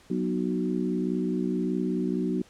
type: harmonic tone with a mistuned harmonic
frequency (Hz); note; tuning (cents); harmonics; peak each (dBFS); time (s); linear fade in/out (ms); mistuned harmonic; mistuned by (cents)
61.8; B1; +2; 3 / 4 / 5 / 6; -29 / -30 / -31 / -32; 0.1-2.42; 5; 4; -21
effects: pink hiss -56 dBFS RMS until 2.49 s + low-pass 9000 Hz 12 dB/octave